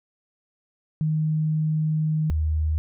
sine tone pair in turn, 155.56 / 77.78 Hz, D#3 / D#2, 0 / 0 cents, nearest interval octave, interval 1200 cents, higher first, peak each -20 dBFS, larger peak neither, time 1.01-2.3 / 2.3-2.78 s, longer first, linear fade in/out 0 ms, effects none

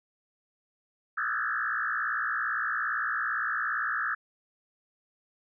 sine tone with frequency modulation, 1500 Hz, F#6, 23 cents sharp, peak -27 dBFS, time 1.17-4.15 s, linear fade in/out 10 ms, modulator 58.8 Hz, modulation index 4.3, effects none

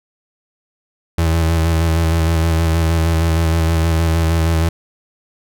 35% pulse tone with vibrato, 81.9 Hz, E2, 11 cents flat, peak -11 dBFS, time 1.18-4.69 s, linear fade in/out 5 ms, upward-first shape square, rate 6.4 Hz, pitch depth 26 cents each way, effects none

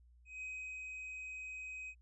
triangle tone with ADSR envelope, 2522 Hz, D#7, 23 cents sharp, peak -40 dBFS, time 0.25-1.95 s, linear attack 170 ms, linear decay 380 ms, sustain -2 dB, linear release 63 ms, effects added 60 Hz sine -61 dBFS peak until 2.01 s + resampled to 22050 Hz

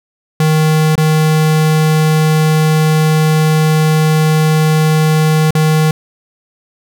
square tone with dropouts, 156.1 Hz, D#3, 6 cents sharp, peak -9 dBFS, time 0.4-5.91 s, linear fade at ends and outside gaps 2 ms, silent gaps 0.955-0.978 / 5.507-5.551 s, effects none

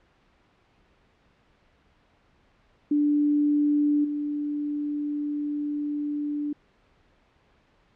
sine tone with level steps, 293.7 Hz, D4, in tune, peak -19 / -26 dBFS, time 2.91-6.53 s, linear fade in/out 5 ms, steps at 4.04 s, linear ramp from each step 10 ms, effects pink hiss -63 dBFS RMS until 7.95 s + low-pass 3000 Hz 12 dB/octave

